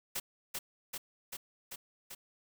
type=noise with echo; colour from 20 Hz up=white; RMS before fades=-36 dBFS; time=0.15-0.2 s; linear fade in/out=10 ms; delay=390 ms; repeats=5; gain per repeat=-2 dB; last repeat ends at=2.15 s; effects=none